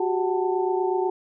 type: tone cluster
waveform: sine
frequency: 366.9 / 395.1 / 750 / 887 Hz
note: F#4 / G4 / F#5 / A5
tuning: -15 / +14 / +23 / +14 cents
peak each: -23 / -28 / -30 / -29 dBFS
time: 0-1.1 s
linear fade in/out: 5 ms
effects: none